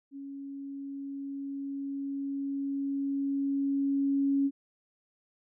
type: tone with level ramp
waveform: sine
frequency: 277.2 Hz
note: C#4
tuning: in tune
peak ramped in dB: -39 to -23 dBFS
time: 0.11-4.51 s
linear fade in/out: 50 ms
effects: none